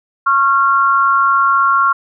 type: tone pair together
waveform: sine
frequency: 1096 / 1380.9 Hz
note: C#6 / F6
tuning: -20 / -20 cents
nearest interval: major third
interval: 400 cents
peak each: -12 dBFS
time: 0.26-1.93 s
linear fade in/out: 10 ms
effects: none